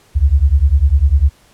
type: beating tone pair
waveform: sine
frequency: 65.41 / 75.41 Hz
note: C2 / D2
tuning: 0 / +46 cents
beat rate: 10 Hz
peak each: -11 dBFS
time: 0.15-1.3 s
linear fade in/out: 20 ms
effects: pink hiss -50 dBFS RMS until 1.53 s + low-pass 12000 Hz 12 dB/octave